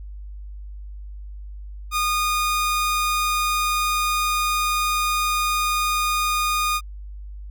sawtooth tone, 1227 Hz, D#6, 25 cents flat, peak -16 dBFS, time 1.91-6.81 s, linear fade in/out 50 ms, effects added 50 Hz sine -33 dBFS peak until 7.5 s

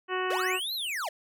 harmonic tone, 370 Hz, F#4, in tune, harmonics 1 / 2 / 3 / 4 / 5 / 6 / 7 / 8, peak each -31 / -37 / -33 / -37 / -36 / -47 / -40 / -41 dBFS, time 0.08-0.6 s, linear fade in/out 50 ms
square linear two-way sweep, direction up then down, 379.5 to 4244 to 549 Hz, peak -31 dBFS, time 0.3-1.09 s, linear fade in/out 5 ms, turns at 0.74 s
effects none

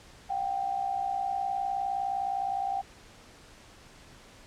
sine tone pair together, 724.4 / 784 Hz, F#5 / G5, -37 / 0 cents, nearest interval minor second, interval 137 cents, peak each -34 / -29 dBFS, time 0.29-2.82 s, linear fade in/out 20 ms, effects pink hiss -53 dBFS RMS until 4.46 s + low-pass 8000 Hz 12 dB/octave

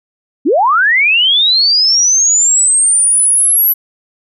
sine linear sweep, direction up, 233.1 to 11840 Hz, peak -7 dBFS, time 0.45-3.74 s, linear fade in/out 20 ms, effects none

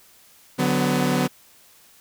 sawtooth chord, B minor, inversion first, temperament equal with one note detuned, 146.83 / 185 / 250 Hz, D3 / F#3 / B3, 0 / 0 / +21 cents, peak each -21 / -20 / -18 dBFS, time 0.58-1.28 s, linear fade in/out 20 ms, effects white hiss -53 dBFS RMS until 2 s

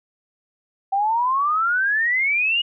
sine exponential sweep, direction up, 768 to 2908 Hz, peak -17 dBFS, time 0.92-2.62 s, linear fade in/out 10 ms, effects none

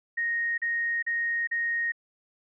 sine tone bursts, 1864.7 Hz, A#6, in tune, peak -25 dBFS, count 4, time 0.17-1.921 s, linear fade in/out 10 ms, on 410 ms, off 37 ms, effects none

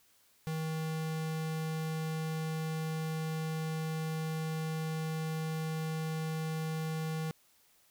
square tone, 158.8 Hz, D#3, 36 cents sharp, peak -34 dBFS, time 0.47-7.31 s, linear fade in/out 0 ms, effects white hiss -67 dBFS RMS until 7.9 s

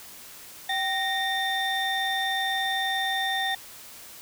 triangle tone cluster, 772 / 1853 / 3591 Hz, G5 / A#6 / A7, -27 / -11 / +35 cents, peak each -27 / -27 / -28 dBFS, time 0.69-3.55 s, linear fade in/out 5 ms, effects white hiss -45 dBFS RMS until 4.21 s

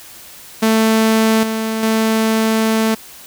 sawtooth tone with level steps, 221.5 Hz, A3, 12 cents sharp, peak -7 / -14 / -9 dBFS, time 0.62-2.95 s, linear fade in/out 10 ms, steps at 1.43 / 1.83 s, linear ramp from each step 2 ms, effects white hiss -38 dBFS RMS until 3.26 s

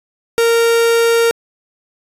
45% pulse tone, 463 Hz, A#4, 12 cents flat, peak -10 dBFS, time 0.38-1.31 s, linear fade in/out 0 ms, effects resampled to 32000 Hz

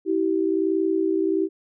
sine tone pair together, 323.9 / 385.2 Hz, E4 / G4, -30 / -30 cents, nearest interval minor third, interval 300 cents, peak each -22 dBFS, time 0.05-1.49 s, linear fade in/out 50 ms, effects none

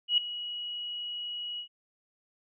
sine tone with ADSR envelope, 2912 Hz, F#7, 28 cents flat, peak -19 dBFS, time 0.08-1.68 s, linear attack 98 ms, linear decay 4 ms, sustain -15 dB, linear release 91 ms, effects none

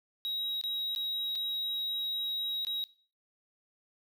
triangle tone with dropouts, 3826 Hz, A#7, 44 cents sharp, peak -30 dBFS, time 0.25-2.84 s, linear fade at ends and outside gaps 0 ms, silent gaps 0.613-0.638 / 0.95-0.961 / 1.353-1.356 / 2.649-2.669 s, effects noise-tail reverb RT60 0.4 s tail -18 dB re dry

